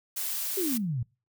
blue noise, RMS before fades -32 dBFS, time 0.16-0.78 s, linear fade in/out 10 ms
sine exponential sweep, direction down, 403.7 to 110.6 Hz, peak -27 dBFS, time 0.57-1.03 s, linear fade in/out 5 ms
effects noise-tail reverb RT60 0.3 s tail -24 dB re dry

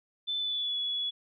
sine tone with pitch glide, 3520 to 3392 Hz, A7 to G#7, 0 to +36 cents, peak -29 dBFS, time 0.27-1.11 s, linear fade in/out 20 ms, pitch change -64 cents, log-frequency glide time 0.38-0.77 s, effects none

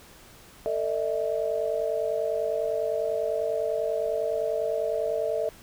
sine tone cluster, 449.4 / 602 / 652 Hz, A4 / D5 / E5, +37 / +43 / -19 cents, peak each -29 dBFS, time 0.66-5.49 s, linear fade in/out 0 ms, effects pink hiss -51 dBFS RMS until 5.62 s

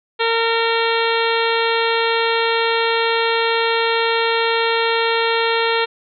harmonic tone with a mistuned harmonic, 457.8 Hz, A#4, 31 cents flat, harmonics 1 / 2 / 3 / 4 / 5 / 6 / 7 / 8 / 9, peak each -19 / -22 / -24 / -25 / -26 / -27 / -27 / -28 / -29 dBFS, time 0.19-5.86 s, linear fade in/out 20 ms, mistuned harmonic 7, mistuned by +18 cents, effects none

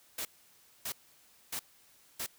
white noise bursts, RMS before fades -37 dBFS, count 4, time 0.18-2.264 s, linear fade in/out 5 ms, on 71 ms, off 600 ms, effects white hiss -63 dBFS RMS until 2.38 s

